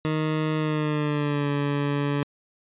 20% pulse tone with pitch glide, 155.56 to 143.48 Hz, D#3 to D3, 0 to -40 cents, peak -18 dBFS, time 0.05-2.23 s, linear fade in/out 0 ms, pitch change -140 cents, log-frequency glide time 0.57-1.49 s, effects resampled to 8000 Hz

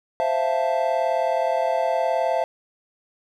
triangle chord, F major seventh, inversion second, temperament equal, 523.3 / 659.3 / 698.5 / 880 Hz, C5 / E5 / F5 / A5, 0 / 0 / 0 / 0 cents, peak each -24 / -21 / -24 / -25 dBFS, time 0.2-2.44 s, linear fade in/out 0 ms, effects none

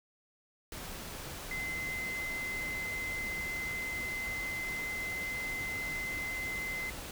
sine tone in noise, 2058 Hz, C7, 29 cents flat, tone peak -35 dBFS, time 1.51-6.9 s, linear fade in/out 2 ms, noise pink, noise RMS -43 dBFS, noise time 0.72-7.11 s, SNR +5 dB, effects none

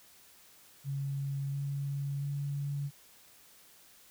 sine tone with pitch steps, 138.59 / 140.28 / 141.99 Hz, C#3 / C#3 / C#3, 0 / +21 / +42 cents, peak -32 dBFS, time 0.84-2.91 s, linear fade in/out 50 ms, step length 690 ms, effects white hiss -59 dBFS RMS until 4.1 s

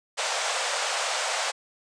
pink band-pass noise, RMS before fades -28 dBFS, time 0.17-1.52 s, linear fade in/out 20 ms, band 520 to 8900 Hz, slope 48 dB/octave, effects resampled to 22050 Hz

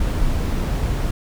brown noise, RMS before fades -20 dBFS, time 0-1.11 s, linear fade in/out 5 ms, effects none

